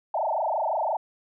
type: tone with frequency modulation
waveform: sine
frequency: 760 Hz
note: F#5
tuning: 46 cents sharp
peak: -23 dBFS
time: 0.14-0.97 s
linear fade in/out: 5 ms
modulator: 25.8 Hz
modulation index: 6
effects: none